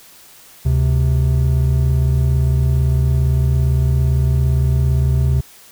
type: tone pair together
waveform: triangle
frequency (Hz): 73.16 / 130.81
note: D2 / C3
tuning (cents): -6 / 0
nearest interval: minor seventh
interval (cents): 1006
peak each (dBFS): -13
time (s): 0.65-5.41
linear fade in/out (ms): 10
effects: white hiss -44 dBFS RMS until 5.71 s